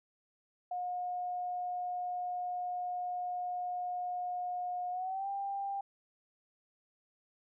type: tone with pitch glide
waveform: sine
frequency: 719 to 793.2 Hz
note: F#5 to G5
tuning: -50 to +20 cents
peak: -34 dBFS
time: 0.71-5.81 s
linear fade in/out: 5 ms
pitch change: +170 cents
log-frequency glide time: 4.91-5.28 s
effects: none